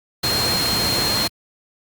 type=tone in noise; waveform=sine; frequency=4213 Hz; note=C8; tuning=11 cents sharp; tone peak=-20 dBFS; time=0.23-1.28 s; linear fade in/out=10 ms; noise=pink; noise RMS=-22 dBFS; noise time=0.23-1.28 s; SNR=-1 dB; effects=high-pass 80 Hz 12 dB/octave + Opus 48 kbps